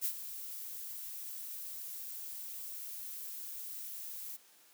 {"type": "noise with ADSR envelope", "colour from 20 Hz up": "violet", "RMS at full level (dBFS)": -32, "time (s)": [0.01, 4.37], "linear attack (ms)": 40, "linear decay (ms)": 76, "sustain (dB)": -12, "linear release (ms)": 15, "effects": ["white hiss -63 dBFS RMS until 4.73 s", "high-pass 200 Hz 12 dB/octave"]}